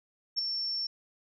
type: tone with ADSR envelope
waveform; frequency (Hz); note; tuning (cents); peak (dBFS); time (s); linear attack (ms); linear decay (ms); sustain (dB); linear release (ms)
sine; 5430; F8; -50; -24; 0.36-0.87; 27; 9; -6; 6
effects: none